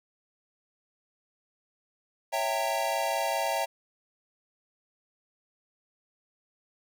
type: chord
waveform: square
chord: C# diminished seventh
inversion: none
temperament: equal with one note detuned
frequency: 554.4 / 659.3 / 784 / 914.7 Hz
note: C#5 / E5 / G5 / Bb5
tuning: 0 / 0 / 0 / -33 cents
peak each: -35 / -32 / -33 / -33 dBFS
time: 2.32-3.66 s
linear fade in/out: 20 ms
effects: none